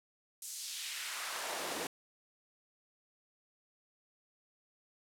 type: noise with high-pass filter sweep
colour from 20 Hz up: pink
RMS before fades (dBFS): -40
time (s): 0.42-1.87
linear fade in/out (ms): 2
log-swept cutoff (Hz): 7800 to 280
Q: 1.2
effects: low-pass 12000 Hz 12 dB/octave